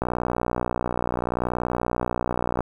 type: click train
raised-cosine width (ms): 1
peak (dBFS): -10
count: 158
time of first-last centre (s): 0.02-2.606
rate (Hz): 60.7
effects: 8-bit